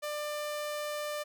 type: tone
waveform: sawtooth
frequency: 595 Hz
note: D5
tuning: 22 cents sharp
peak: -30 dBFS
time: 0.02-1.24 s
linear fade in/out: 20 ms
effects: none